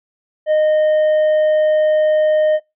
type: tone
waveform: triangle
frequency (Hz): 616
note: D#5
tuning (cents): -17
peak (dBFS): -9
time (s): 0.46-2.6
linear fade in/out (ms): 50
effects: noise-tail reverb RT60 0.2 s tail -23 dB re dry + resampled to 8000 Hz